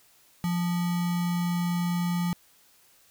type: tone with sample-and-hold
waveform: sine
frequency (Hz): 174.61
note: F3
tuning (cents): 0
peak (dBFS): -24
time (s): 0.44-2.33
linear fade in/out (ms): 0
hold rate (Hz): 1050
effects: white hiss -60 dBFS RMS until 3.1 s